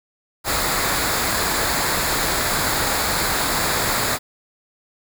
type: noise with comb filter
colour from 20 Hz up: pink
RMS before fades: -21 dBFS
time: 0.44-4.19 s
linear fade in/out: 50 ms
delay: 0.34 ms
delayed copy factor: -0.55
effects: none